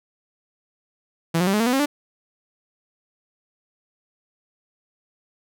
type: tone with pitch steps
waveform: sawtooth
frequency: 165.8 / 179.76 / 194.91 / 211.3 / 229.1 / 248.4 / 269.3 / 292 Hz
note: E3 / F#3 / G3 / G#3 / A#3 / B3 / C#4 / D4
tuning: +10 / -50 / -10 / +30 / -30 / +10 / -50 / -10 cents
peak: -14 dBFS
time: 1.34-1.86 s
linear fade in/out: 10 ms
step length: 65 ms
effects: none